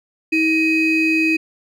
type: ring-modulated tone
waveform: triangle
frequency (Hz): 1100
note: C#6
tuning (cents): -14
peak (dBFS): -9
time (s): 0.32-1.37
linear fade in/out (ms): 10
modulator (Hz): 1420
effects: none